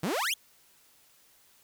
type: exponential sweep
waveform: sawtooth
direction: up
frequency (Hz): 145.2 to 3520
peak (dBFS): -24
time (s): 0.03-0.34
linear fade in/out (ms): 5
effects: white hiss -62 dBFS RMS until 1.63 s